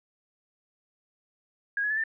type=tone with pitch steps; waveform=sine; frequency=1639 / 1687 / 1736.5 / 1787.3 Hz; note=G#6 / G#6 / A6 / A6; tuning=-23 / +27 / -23 / +27 cents; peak=-25 dBFS; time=1.77-2.038 s; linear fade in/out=2 ms; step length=67 ms; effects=none